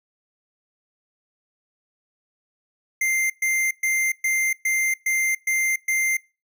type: tone bursts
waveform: square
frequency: 2093 Hz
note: C7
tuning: in tune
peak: -20 dBFS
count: 8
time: 3.01-6.17 s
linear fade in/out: 5 ms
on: 290 ms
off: 120 ms
effects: noise-tail reverb RT60 0.3 s tail -24 dB re dry